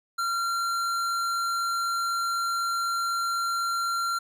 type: tone with hard clipping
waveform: sine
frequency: 1374 Hz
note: F6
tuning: 29 cents flat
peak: -27 dBFS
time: 0.18-4.19 s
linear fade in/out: 10 ms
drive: 15 dB
effects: none